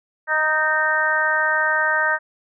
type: harmonic tone with a mistuned harmonic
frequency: 311.1 Hz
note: D#4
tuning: in tune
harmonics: 2 / 3 / 4 / 5 / 6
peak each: -26 / -25 / -26 / -20 / -22 dBFS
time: 0.27-2.19 s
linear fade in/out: 50 ms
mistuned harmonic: 6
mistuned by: -24 cents
effects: none